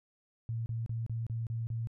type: tone bursts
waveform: sine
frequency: 114.5 Hz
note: A#2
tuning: 31 cents flat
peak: -32 dBFS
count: 7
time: 0.49-1.872 s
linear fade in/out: 0 ms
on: 170 ms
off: 32 ms
effects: none